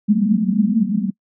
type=band-pass noise; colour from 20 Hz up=pink; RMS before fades=-17 dBFS; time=0.08-1.11 s; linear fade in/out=10 ms; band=190 to 230 Hz; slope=96 dB/octave; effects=noise-tail reverb RT60 0.1 s tail -25 dB re dry